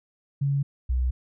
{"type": "tone pair in turn", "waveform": "sine", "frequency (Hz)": [140, 62.87], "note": ["C#3", "B1"], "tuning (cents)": [18, 32], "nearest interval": "octave + major second", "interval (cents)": 1386, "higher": "first", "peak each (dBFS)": -21, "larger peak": "neither", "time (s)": [[0.41, 0.63], [0.89, 1.11]], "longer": "neither", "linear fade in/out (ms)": 10, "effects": []}